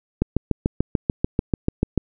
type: click train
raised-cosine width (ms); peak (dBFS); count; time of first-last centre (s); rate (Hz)
3; -5; 13; 0.22-1.977; 6.83
effects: none